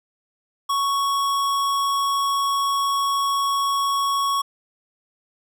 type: tone with hard clipping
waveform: sine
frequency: 1111 Hz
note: C#6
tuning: 4 cents sharp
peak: -21 dBFS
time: 0.69-4.42 s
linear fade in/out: 10 ms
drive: 18 dB
effects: none